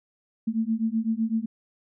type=beating tone pair; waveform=sine; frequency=220 / 227.9 Hz; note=A3 / A#3; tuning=0 / -39 cents; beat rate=7.9 Hz; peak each=-26 dBFS; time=0.47-1.46 s; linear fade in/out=10 ms; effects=none